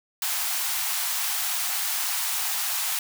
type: high-pass noise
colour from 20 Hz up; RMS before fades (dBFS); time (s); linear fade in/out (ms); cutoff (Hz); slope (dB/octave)
white; -27; 0.22-2.99; 2; 680; 96
effects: none